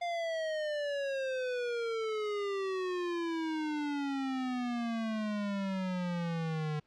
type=exponential sweep; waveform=square; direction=down; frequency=702 to 150 Hz; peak=-33 dBFS; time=0.01-6.8 s; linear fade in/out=10 ms; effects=pink hiss -72 dBFS RMS until 6.86 s + low-pass 4000 Hz 12 dB/octave